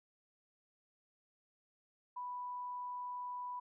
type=tone; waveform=sine; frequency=987.8 Hz; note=B5; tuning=in tune; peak=-40 dBFS; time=2.16-3.6 s; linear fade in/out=10 ms; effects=none